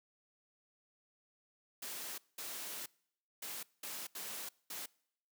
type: noise bursts at uneven times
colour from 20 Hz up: white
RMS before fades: -44 dBFS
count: 6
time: 1.82-2.18 / 2.38-2.86 / 3.42-3.63 / 3.83-4.07 / 4.15-4.49 / 4.7-4.86 s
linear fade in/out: 5 ms
effects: noise-tail reverb RT60 0.7 s tail -25 dB re dry + high-pass 200 Hz 12 dB/octave